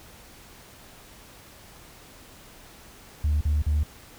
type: tone bursts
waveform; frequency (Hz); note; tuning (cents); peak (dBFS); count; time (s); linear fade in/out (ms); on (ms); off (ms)
sine; 75; D2; +37; -18; 3; 3.24-3.834; 5; 170; 42
effects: tanh soft clip ceiling -18 dBFS + pink hiss -49 dBFS RMS until 4.18 s